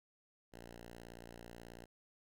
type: tone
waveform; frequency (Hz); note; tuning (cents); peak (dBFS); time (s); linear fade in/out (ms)
5% pulse; 58.4; A#1; +4; -40; 0.52-1.86; 20
effects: none